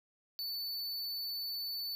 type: tone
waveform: square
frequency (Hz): 4492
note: C#8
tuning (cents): +22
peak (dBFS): -37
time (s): 0.39-1.95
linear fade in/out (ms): 0
effects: none